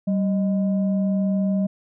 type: tone pair together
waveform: sine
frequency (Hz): 193.36 / 621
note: G3 / D#5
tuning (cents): -23 / -3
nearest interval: octave + minor sixth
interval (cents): 2020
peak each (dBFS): -18 / -29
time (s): 0.07-1.67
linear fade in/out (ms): 10
effects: tanh soft clip ceiling -12 dBFS